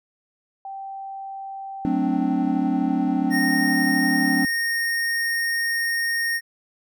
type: tone with pitch glide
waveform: sine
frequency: 780 to 773.3 Hz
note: G5 to G5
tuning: -9 to -24 cents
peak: -31 dBFS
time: 0.65-4.44 s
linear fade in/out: 2 ms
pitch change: -15 cents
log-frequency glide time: 1.89-2.08 s
type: chord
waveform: triangle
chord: D dominant seventh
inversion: first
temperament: equal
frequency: 185 / 220 / 261.6 / 293.7 Hz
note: F#3 / A3 / C4 / D4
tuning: 0 / 0 / 0 / 0 cents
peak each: -25 / -26 / -21 / -22 dBFS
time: 1.85-4.45 s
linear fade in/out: 0 ms
type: tone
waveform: square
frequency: 1851 Hz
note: A#6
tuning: 13 cents flat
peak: -22 dBFS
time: 3.3-6.41 s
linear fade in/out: 50 ms
effects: none